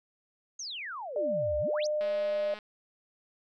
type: exponential two-way sweep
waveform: sine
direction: down then up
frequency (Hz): 6700 to 62.6 to 6700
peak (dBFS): -36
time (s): 0.59-1.87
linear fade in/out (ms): 5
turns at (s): 1.58
type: tone with pitch glide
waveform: sine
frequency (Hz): 597 to 605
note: D5 to D#5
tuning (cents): +28 to -49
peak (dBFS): -27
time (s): 1.16-2.54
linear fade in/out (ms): 2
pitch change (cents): +23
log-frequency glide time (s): 1.32-2.03
type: click train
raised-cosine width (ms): 0.3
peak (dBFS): -29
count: 123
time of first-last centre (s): 2.01-2.588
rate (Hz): 211
effects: none